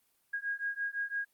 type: beating tone pair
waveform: sine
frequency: 1633 / 1638.9 Hz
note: G#6 / G#6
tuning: -30 / -23 cents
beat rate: 5.9 Hz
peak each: -36 / -36 dBFS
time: 0.33-1.25 s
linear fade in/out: 10 ms
effects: white hiss -73 dBFS RMS until 1.33 s + Opus 32 kbps